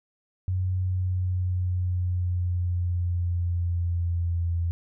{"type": "tone with pitch glide", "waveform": "sine", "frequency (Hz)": [92.3, 85.13], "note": ["F#2", "F2"], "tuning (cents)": [-4, -44], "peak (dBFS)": -23, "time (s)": [0.48, 4.71], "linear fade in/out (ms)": 0, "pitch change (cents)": -140, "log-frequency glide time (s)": [0.81, 4.56], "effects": []}